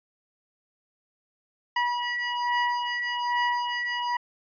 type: beating tone pair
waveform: 25% pulse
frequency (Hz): 968 / 969.2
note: B5 / B5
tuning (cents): -35 / -33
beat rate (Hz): 1.2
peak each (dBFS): -24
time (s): 1.76-4.17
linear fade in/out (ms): 5
effects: resampled to 11025 Hz